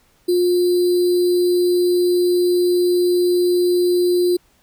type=tone with sample-and-hold; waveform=sine; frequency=355 Hz; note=F4; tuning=28 cents sharp; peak=-13 dBFS; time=0.28-4.37 s; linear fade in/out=10 ms; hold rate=4410 Hz; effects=pink hiss -58 dBFS RMS until 4.62 s